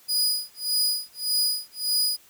sawtooth tone with tremolo, 4937 Hz, D#8, 14 cents flat, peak -17 dBFS, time 0.08-2.17 s, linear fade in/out 20 ms, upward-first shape sine, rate 1.7 Hz, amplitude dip 100%, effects white hiss -55 dBFS RMS until 2.29 s

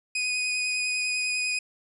sawtooth tone with vibrato, 2489 Hz, D#7, in tune, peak -22 dBFS, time 0.15-1.59 s, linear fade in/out 5 ms, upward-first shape sine, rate 10 Hz, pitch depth 12 cents each way, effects resampled to 24000 Hz

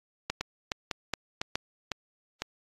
two click trains, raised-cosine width 0.2 ms, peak -11 / -13 dBFS, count 4 / 5, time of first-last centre 0.3-1.555 / 0.41-2.42 s, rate 2.39 / 1.99 Hz, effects AAC 32 kbps

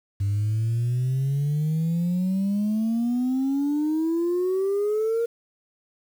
sine exponential sweep, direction up, 98.1 to 470 Hz, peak -19 dBFS, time 0.2-5.26 s, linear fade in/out 10 ms, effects tanh soft clip ceiling -19 dBFS + 8-bit

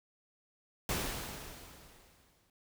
pink noise with exponential decay, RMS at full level -33 dBFS, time 0.89-2.5 s, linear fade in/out 2 ms, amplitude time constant 350 ms, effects none

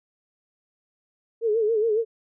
sine tone with vibrato, 440 Hz, A4, in tune, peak -19 dBFS, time 1.41-2.05 s, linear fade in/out 50 ms, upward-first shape sine, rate 7.2 Hz, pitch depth 95 cents each way, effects none

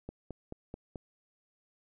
click train, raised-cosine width 2 ms, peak -27 dBFS, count 5, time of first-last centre 0.09-0.958 s, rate 4.61 Hz, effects none

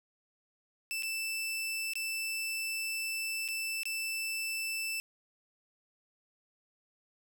sawtooth tone with dropouts, 2649 Hz, E7, 8 cents sharp, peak -30 dBFS, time 0.91-5 s, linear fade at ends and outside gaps 0 ms, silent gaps 1.024-1.032 / 1.935-1.955 / 3.479-3.486 / 3.833-3.855 s, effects none

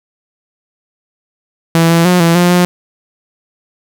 sawtooth tone with pitch steps, 165.6 / 167.5 / 179.7 / 167.6 / 176.3 / 177.9 Hz, E3 / E3 / F3 / E3 / F3 / F3, +8 / +28 / +50 / +29 / +17 / +32 cents, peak -3 dBFS, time 1.75-2.65 s, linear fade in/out 0 ms, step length 150 ms, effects none

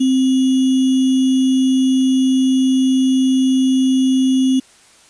sine tone with sample-and-hold, 261.6 Hz, C4, in tune, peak -11 dBFS, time 0-4.6 s, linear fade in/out 10 ms, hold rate 3150 Hz, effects white hiss -48 dBFS RMS until 5.09 s + resampled to 22050 Hz

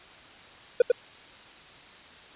triangle tone with echo, 488.6 Hz, B4, 19 cents flat, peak -11 dBFS, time 0.8-0.82 s, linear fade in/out 5 ms, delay 98 ms, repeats 1, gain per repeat -3 dB, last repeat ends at 0.918 s, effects white hiss -49 dBFS RMS until 2.35 s + resampled to 8000 Hz

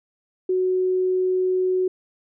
sine tone, 370 Hz, F#4, in tune, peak -18 dBFS, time 0.49-1.88 s, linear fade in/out 5 ms, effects none

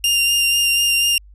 sawtooth tone with vibrato, 2794 Hz, F7, in tune, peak -11 dBFS, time 0.04-1.18 s, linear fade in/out 2 ms, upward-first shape sine, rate 4.1 Hz, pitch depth 14 cents each way, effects added 50 Hz sine -41 dBFS peak until 1.34 s + resampled to 32000 Hz

